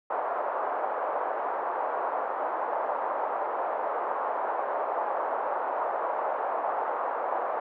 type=band-pass noise; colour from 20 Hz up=pink; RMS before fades=-30 dBFS; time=0.1-7.6 s; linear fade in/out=5 ms; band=570 to 1100 Hz; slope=24 dB/octave; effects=none